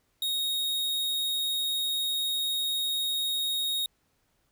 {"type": "tone", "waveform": "45% pulse", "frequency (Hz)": 3748, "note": "A#7", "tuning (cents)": 9, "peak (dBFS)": -27, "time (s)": [0.22, 3.86], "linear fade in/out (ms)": 2, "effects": ["pink hiss -72 dBFS RMS until 4.51 s"]}